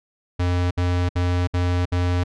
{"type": "tone bursts", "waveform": "square", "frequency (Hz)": 88.9, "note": "F2", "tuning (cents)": 31, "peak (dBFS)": -19, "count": 5, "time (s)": [0.39, 2.238], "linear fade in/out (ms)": 10, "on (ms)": 320, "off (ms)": 62, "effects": ["low-pass 5000 Hz 12 dB/octave"]}